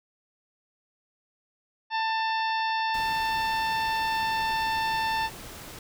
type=harmonic tone; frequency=890 Hz; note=A5; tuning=20 cents sharp; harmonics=1 / 2 / 3 / 4 / 5 / 6; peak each=-26 / -32 / -36 / -38 / -40 / -42 dBFS; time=1.9-5.3 s; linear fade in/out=50 ms
type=noise; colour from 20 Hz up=pink; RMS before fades=-42 dBFS; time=2.94-5.79 s; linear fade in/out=2 ms
effects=none